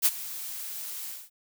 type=noise with ADSR envelope; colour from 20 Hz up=blue; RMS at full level=-19 dBFS; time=0.02-1.3 s; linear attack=37 ms; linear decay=42 ms; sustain=-18 dB; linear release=220 ms; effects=none